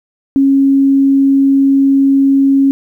sine tone, 273.7 Hz, C#4, 22 cents flat, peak -6 dBFS, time 0.36-2.71 s, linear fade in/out 0 ms, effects 8-bit

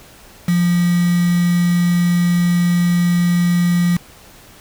sine tone with quantisation, 174.61 Hz, F3, in tune, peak -12 dBFS, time 0.48-3.97 s, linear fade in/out 5 ms, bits 4, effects pink hiss -43 dBFS RMS until 4.6 s

